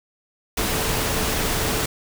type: tone in noise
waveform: sine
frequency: 440 Hz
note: A4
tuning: in tune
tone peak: -33 dBFS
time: 0.57-1.86 s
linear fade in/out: 5 ms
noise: pink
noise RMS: -23 dBFS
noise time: 0.57-1.86 s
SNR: -13 dB
effects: none